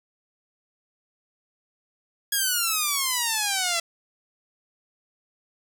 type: exponential sweep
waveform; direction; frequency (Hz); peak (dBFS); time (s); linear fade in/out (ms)
5% pulse; down; 1668 to 665; -11; 2.32-3.8; 5
effects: none